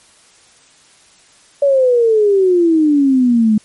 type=exponential sweep; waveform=sine; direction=down; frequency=573 to 210 Hz; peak=-8 dBFS; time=1.62-3.58 s; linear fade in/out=5 ms; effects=white hiss -48 dBFS RMS until 3.64 s + MP3 48 kbps